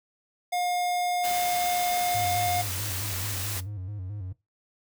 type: tone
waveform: square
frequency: 713 Hz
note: F5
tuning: 36 cents sharp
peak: -26 dBFS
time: 0.52-2.62 s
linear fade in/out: 10 ms
type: noise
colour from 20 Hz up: white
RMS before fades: -33 dBFS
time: 1.23-3.61 s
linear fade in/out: 20 ms
type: tone with vibrato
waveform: triangle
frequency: 98 Hz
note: G2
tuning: in tune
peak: -31 dBFS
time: 2.14-4.33 s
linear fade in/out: 10 ms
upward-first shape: square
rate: 4.6 Hz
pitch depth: 100 cents each way
effects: noise-tail reverb RT60 0.2 s tail -17 dB re dry